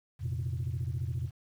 sine chord, F suspended fourth, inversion none, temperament equal, 87.31 / 116.54 / 130.81 Hz, F2 / Bb2 / C3, 0 / 0 / 0 cents, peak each -34 / -34 / -34 dBFS, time 0.19-1.31 s, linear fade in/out 50 ms, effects tanh soft clip ceiling -26 dBFS + 10-bit

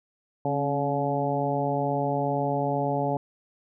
harmonic tone with a mistuned harmonic, 142.3 Hz, C#3, 46 cents sharp, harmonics 1 / 2 / 3 / 4 / 5 / 6, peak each -30 / -31 / -32 / -30 / -30 / -31 dBFS, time 0.45-3.17 s, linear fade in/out 2 ms, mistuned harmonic 2, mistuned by -51 cents, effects none

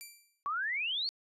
5% pulse tone with exponential decay, 2349 Hz, D7, in tune, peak -32 dBFS, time 0.01-0.43 s, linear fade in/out 0 ms, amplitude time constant 91 ms
sine exponential sweep, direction up, 1108.7 to 4552 Hz, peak -31 dBFS, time 0.46-1.09 s, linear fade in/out 0 ms
effects resampled to 32000 Hz

